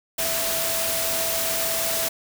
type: tone in noise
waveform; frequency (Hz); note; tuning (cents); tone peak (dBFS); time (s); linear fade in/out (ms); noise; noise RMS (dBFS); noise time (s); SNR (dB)
sine; 659.3; E5; 0; -30; 0.18-2.09; 10; white; -25; 0.18-2.09; -8
effects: none